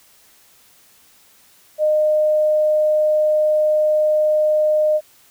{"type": "tone", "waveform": "sine", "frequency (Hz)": 612, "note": "D#5", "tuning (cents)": -29, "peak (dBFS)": -13, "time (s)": [1.78, 5.01], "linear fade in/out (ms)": 50, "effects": ["white hiss -52 dBFS RMS until 5.3 s"]}